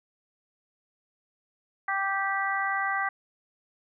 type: harmonic tone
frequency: 391.4 Hz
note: G4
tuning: 3 cents flat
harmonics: 2 / 3 / 4 / 5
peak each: -31 / -31 / -31 / -31 dBFS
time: 1.88-3.09 s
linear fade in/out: 5 ms
effects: none